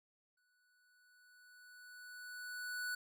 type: tone with exponential growth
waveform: square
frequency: 1480 Hz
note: F#6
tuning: in tune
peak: -38 dBFS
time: 0.37-2.95 s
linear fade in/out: 5 ms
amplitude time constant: 560 ms
effects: none